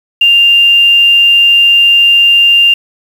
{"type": "tone with quantisation", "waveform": "sine", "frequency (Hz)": 2794, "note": "F7", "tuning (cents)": 0, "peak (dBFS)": -3, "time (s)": [0.21, 2.74], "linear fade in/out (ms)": 5, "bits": 5, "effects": []}